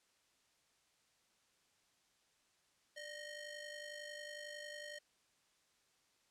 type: ring-modulated tone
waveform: sawtooth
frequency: 1235 Hz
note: D#6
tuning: 13 cents flat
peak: -40 dBFS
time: 2.96-4.99 s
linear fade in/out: 10 ms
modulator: 643 Hz
effects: white hiss -75 dBFS RMS until 6.3 s + low-pass 8000 Hz 12 dB/octave